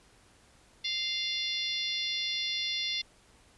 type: harmonic tone with a mistuned harmonic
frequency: 697 Hz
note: F5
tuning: 4 cents flat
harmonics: 3 / 4 / 5 / 6 / 7 / 8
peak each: -38 / -40 / -33 / -38 / -39 / -42 dBFS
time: 0.84-3.02 s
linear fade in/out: 10 ms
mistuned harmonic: 6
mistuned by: +19 cents
effects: pink hiss -61 dBFS RMS until 3.57 s + resampled to 24000 Hz